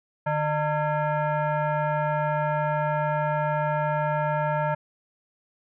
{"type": "tone with frequency modulation", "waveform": "sine", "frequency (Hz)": 150.8, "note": "D3", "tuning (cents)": 46, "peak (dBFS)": -22, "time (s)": [0.26, 4.75], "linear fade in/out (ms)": 10, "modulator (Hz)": 756, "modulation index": 1.5, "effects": []}